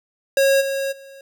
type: tone with level steps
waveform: square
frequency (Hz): 546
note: C#5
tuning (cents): -26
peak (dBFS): -14 / -22 / -40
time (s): 0.37-1.21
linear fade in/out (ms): 2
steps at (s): 0.6 / 0.91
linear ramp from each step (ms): 20
effects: none